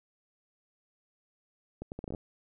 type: accelerating click train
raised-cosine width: 2 ms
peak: -25 dBFS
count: 9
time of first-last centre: 1.82-2.148 s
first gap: 99 ms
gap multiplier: 0.72
effects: none